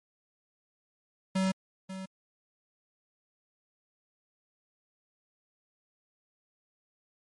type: tone with echo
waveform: square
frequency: 189.7 Hz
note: F#3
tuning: 43 cents sharp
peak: -26 dBFS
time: 1.35-1.52 s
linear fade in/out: 10 ms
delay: 540 ms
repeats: 1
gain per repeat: -12 dB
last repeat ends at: 2.06 s
effects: MP3 48 kbps